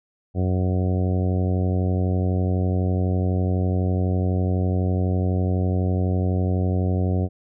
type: harmonic tone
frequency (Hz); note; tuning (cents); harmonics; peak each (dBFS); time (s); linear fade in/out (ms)
92; F#2; -9; 1 / 2 / 3 / 4 / 5 / 6 / 7 / 8; -20 / -26 / -30 / -32 / -34 / -36 / -37 / -38; 0.34-7.29; 50
effects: none